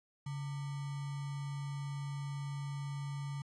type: tone with sample-and-hold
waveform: sine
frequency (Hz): 141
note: C#3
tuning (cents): +30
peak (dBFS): -37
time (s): 0.26-3.42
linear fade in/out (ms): 5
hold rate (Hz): 1050
effects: resampled to 22050 Hz